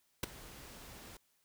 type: noise with ADSR envelope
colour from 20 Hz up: pink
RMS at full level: -31 dBFS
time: 0.23-1.17 s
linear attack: 5 ms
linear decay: 11 ms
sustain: -21 dB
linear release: 3 ms
effects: white hiss -75 dBFS RMS until 1.44 s